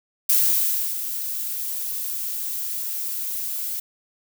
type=noise with ADSR envelope; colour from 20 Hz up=violet; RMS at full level=-17 dBFS; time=0.29-3.8 s; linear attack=7 ms; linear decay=650 ms; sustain=-11 dB; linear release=6 ms; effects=none